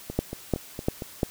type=two click trains; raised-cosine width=2 ms; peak=-19 / -9 dBFS; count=5 / 4; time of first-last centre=0.1-1.022 / 0.19-1.232 s; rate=4.34 / 2.88 Hz; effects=white hiss -46 dBFS RMS until 1.3 s